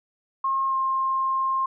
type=tone with pitch glide; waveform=sine; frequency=1074 to 1061.7 Hz; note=C6 to C6; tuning=+45 to +25 cents; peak=-21 dBFS; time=0.44-1.66 s; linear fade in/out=5 ms; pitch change=-20 cents; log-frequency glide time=0.67-0.75 s; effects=none